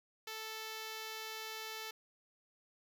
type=tone; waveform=5% pulse; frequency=440 Hz; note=A4; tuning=in tune; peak=-31 dBFS; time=0.27-1.91 s; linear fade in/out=5 ms; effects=none